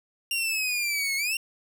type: exponential two-way sweep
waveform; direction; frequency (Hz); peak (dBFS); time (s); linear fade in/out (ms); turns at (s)
sawtooth; down then up; 2794 to 2160 to 2794; -22; 0.31-1.37; 2; 1.16
effects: none